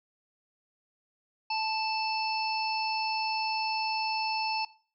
harmonic tone, 880 Hz, A5, in tune, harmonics 1 / 3 / 5 / 6, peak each -30 / -35 / -37 / -38 dBFS, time 1.5-4.65 s, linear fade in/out 5 ms, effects noise-tail reverb RT60 0.4 s tail -18 dB re dry

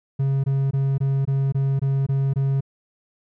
triangle tone bursts, 136.5 Hz, C#3, 26 cents flat, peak -16 dBFS, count 9, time 0.19-2.608 s, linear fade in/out 10 ms, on 250 ms, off 21 ms, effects none

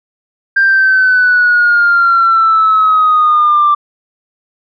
sine exponential sweep, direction down, 1591 to 1174.7 Hz, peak -5 dBFS, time 0.56-3.75 s, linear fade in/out 10 ms, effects tanh soft clip ceiling -2 dBFS

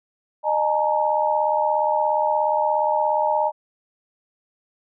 sine tone cluster, 611 / 852 / 929 Hz, D#5 / G#5 / A#5, -32 / +44 / -6 cents, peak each -22 dBFS, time 0.43-3.52 s, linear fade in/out 50 ms, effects none

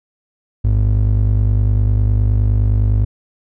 triangle ring-modulated tone, 79.4 Hz, D#2, 36 cents sharp, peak -6 dBFS, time 0.64-3.05 s, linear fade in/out 10 ms, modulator 24.9 Hz, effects none

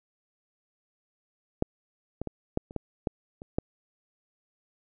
clicks, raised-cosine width 2 ms, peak -10 / -19 / -20 / -12 / -30 / -17 / -13 / -28 / -12 dBFS, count 9, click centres 1.624 / 2.216 / 2.273 / 2.574 / 2.709 / 2.763 / 3.072 / 3.419 / 3.585 s, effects none

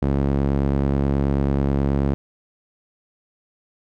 sawtooth tone with band-pass filter, 69.3 Hz, C#2, in tune, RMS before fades -20 dBFS, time 0.02-2.14 s, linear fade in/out 0 ms, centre 240 Hz, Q 0.67, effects none

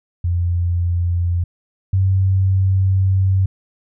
sine tone pair in turn, 87.1 / 95.29 Hz, F2 / G2, -4 / -49 cents, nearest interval major second, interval 155 cents, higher second, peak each -15 / -12 dBFS, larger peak second, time 0.24-1.44 / 1.93-3.46 s, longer second, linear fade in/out 5 ms, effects none

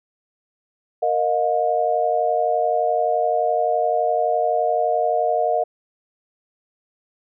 sine chord, Bb suspended fourth, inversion none, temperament equal with one note detuned, 466.2 / 622.3 / 714 Hz, Bb4 / Eb5 / F5, 0 / 0 / +38 cents, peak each -24 / -21 / -20 dBFS, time 1.02-5.64 s, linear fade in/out 10 ms, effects none

